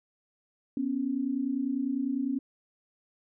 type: tone pair together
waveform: sine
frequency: 246.9 / 276.9 Hz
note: B3 / C#4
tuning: 0 / -2 cents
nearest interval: major second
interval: 198 cents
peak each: -31 / -29 dBFS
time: 0.77-2.39 s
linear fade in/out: 2 ms
effects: none